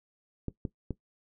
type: clicks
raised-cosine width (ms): 3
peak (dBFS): -20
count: 3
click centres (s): 0.483 / 0.652 / 0.907
effects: noise-tail reverb RT60 0.1 s tail -17 dB re dry